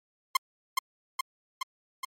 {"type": "tone with echo", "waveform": "sawtooth", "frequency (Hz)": 1055, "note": "C6", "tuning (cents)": 14, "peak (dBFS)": -16, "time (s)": [0.35, 0.37], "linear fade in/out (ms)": 5, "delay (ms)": 420, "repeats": 4, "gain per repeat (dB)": -3, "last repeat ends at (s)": 2.05, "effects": ["MP3 64 kbps"]}